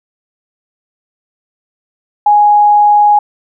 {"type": "tone", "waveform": "sine", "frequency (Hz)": 830.6, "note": "G#5", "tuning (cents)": 0, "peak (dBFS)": -4, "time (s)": [2.26, 3.19], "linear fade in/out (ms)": 5, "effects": []}